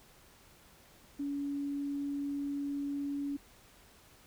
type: tone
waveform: sine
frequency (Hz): 283.3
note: C#4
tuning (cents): +38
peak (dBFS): -33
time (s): 1.19-3.37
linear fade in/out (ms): 10
effects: pink hiss -60 dBFS RMS until 4.26 s